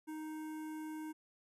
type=tone with notch filter; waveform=square; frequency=311.1 Hz; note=D#4; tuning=in tune; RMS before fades=-44 dBFS; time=0.07-1.13 s; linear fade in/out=20 ms; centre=4100 Hz; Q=0.51; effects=resampled to 32000 Hz